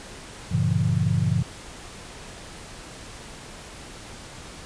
sine chord, G diminished seventh, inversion none, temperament just, 98 / 117.6 / 141.12 / 169.34 Hz, G2 / Bb2 / Db3 / Fb3, 0 / +16 / +31 / +47 cents, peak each -25 dBFS, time 0.51-1.43 s, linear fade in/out 10 ms, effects pink hiss -41 dBFS RMS until 4.65 s + resampled to 22050 Hz

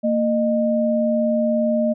sine tone pair together, 229.6 / 613 Hz, A#3 / D#5, -26 / -26 cents, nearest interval octave + perfect fourth, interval 1700 cents, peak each -19 dBFS, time 0.03-1.94 s, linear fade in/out 20 ms, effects none

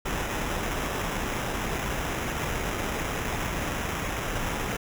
pink noise with sample-and-hold, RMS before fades -30 dBFS, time 0.05-4.77 s, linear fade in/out 10 ms, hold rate 4410 Hz, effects none

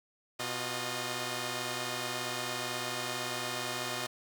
5% pulse tone cluster, 124.5 / 355.4 / 614 Hz, B2 / F4 / D#5, +14 / +30 / -23 cents, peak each -27 dBFS, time 0.39-4.07 s, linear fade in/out 10 ms, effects none

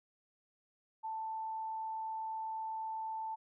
sine tone, 884 Hz, A5, 8 cents sharp, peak -37 dBFS, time 1.03-3.36 s, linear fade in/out 20 ms, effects none

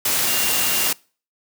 sine tone in noise, 2794 Hz, F7, in tune, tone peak -28 dBFS, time 0.27-0.89 s, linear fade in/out 5 ms, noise white, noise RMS -20 dBFS, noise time 0.05-0.93 s, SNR -11 dB, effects noise-tail reverb RT60 0.4 s tail -25 dB re dry + high-pass 100 Hz 12 dB/octave

